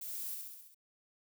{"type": "noise with echo", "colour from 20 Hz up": "violet", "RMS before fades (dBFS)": -43, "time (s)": [0.01, 0.35], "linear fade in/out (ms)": 5, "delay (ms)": 66, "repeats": 6, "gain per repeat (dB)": -3, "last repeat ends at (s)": 0.746, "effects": []}